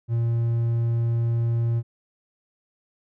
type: tone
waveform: triangle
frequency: 116.54 Hz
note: A#2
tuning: in tune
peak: -18 dBFS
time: 0.08-1.83 s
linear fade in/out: 50 ms
effects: none